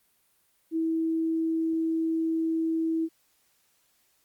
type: tone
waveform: sine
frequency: 324.7 Hz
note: E4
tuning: 26 cents flat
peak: -24 dBFS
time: 0.71-3.09 s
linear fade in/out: 50 ms
effects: white hiss -68 dBFS RMS until 4.24 s + Opus 32 kbps